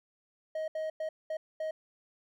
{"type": "tone bursts at uneven times", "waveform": "triangle", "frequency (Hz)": 629, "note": "D#5", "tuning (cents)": 19, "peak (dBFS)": -30, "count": 5, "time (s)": [[0.55, 0.68], [0.75, 0.9], [1, 1.09], [1.3, 1.37], [1.6, 1.71]], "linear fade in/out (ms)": 5, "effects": []}